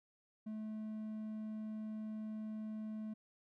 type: tone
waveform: triangle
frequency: 216.3 Hz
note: A3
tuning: 29 cents flat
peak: -39 dBFS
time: 0.46-3.14 s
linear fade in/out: 10 ms
effects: none